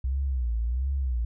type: tone with vibrato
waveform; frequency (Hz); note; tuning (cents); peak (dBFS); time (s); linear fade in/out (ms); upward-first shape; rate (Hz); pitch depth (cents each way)
sine; 62.3; B1; +16; -24; 0.04-1.25; 5; sine; 1.4; 170
effects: none